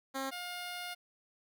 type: tone pair in turn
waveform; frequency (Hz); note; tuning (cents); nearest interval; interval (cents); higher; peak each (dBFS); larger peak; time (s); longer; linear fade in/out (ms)
10% pulse; 268.5 / 711.2; C4 / F5; +45 / +31; octave + perfect fourth; 1686; second; -27 / -31; first; 0.14-0.31 / 0.31-0.95; second; 20
effects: none